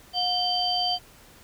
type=tone cluster; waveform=sine; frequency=721 / 3117 / 4673 Hz; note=F#5 / G7 / D8; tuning=-45 / -11 / -9 cents; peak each=-27 dBFS; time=0.13-0.99 s; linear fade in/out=50 ms; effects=pink hiss -52 dBFS RMS until 1.43 s